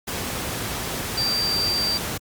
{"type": "tone in noise", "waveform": "sine", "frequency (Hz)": 4697, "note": "D8", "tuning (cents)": -1, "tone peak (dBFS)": -21, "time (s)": [1.17, 1.98], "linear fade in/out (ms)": 10, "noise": "pink", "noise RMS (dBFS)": -28, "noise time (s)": [0.07, 2.18], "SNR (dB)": 4, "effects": ["high-pass 60 Hz 12 dB/octave", "Opus 48 kbps"]}